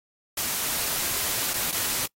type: noise with dropouts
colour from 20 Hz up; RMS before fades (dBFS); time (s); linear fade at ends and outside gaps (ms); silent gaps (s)
white; -27; 0.37-2.06; 5; 1.533-1.538 / 1.714-1.724
effects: noise-tail reverb RT60 0.1 s tail -23 dB re dry + AAC 48 kbps